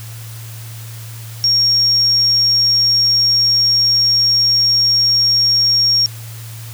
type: tone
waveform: sine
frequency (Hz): 5560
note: F8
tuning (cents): -9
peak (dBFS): -10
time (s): 1.44-6.06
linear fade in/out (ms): 0
effects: added 113 Hz sine -29 dBFS peak until 6.73 s + white hiss -37 dBFS RMS until 6.73 s